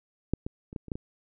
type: clicks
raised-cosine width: 3 ms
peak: -12 / -20 / -29 / -21 / -30 / -18 / -23 dBFS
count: 7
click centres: 0.336 / 0.465 / 0.729 / 0.762 / 0.883 / 0.918 / 0.955 s
effects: none